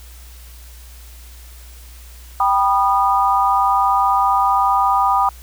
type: chord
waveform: sine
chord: G augmented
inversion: none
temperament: just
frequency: 784 / 980 / 1225 Hz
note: G5 / B5 / D#6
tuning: 0 / -14 / -27 cents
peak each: -17 dBFS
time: 2.4-5.29 s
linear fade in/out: 2 ms
effects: added 60 Hz sine -37 dBFS peak until 5.42 s + white hiss -45 dBFS RMS until 5.42 s